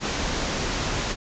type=low-pass noise; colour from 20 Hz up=pink; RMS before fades=-27 dBFS; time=0-1.16 s; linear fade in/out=50 ms; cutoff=7200 Hz; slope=96 dB/octave; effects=none